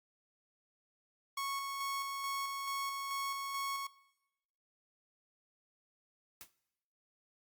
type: tone with tremolo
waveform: sawtooth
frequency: 1103 Hz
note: C#6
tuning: 9 cents flat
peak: -32 dBFS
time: 1.37-3.87 s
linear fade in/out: 5 ms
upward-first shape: square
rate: 2.3 Hz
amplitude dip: 30%
type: noise with exponential decay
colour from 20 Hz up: white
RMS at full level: -46 dBFS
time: 6.41-6.52 s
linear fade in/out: 0 ms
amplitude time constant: 23 ms
effects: noise-tail reverb RT60 0.9 s tail -19 dB re dry + Opus 48 kbps